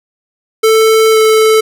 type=tone with pitch glide; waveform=square; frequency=441.9 to 437.8 Hz; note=A4 to A4; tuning=+7 to -9 cents; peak=-6 dBFS; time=0.63-1.61 s; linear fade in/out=10 ms; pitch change=-16 cents; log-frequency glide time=1.12-1.17 s; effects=none